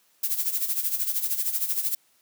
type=noise with tremolo; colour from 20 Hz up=violet; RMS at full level=-24 dBFS; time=0.23-1.95 s; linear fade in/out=5 ms; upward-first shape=sine; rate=13 Hz; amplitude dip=70%; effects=white hiss -64 dBFS RMS until 2.21 s + high-pass 150 Hz 12 dB/octave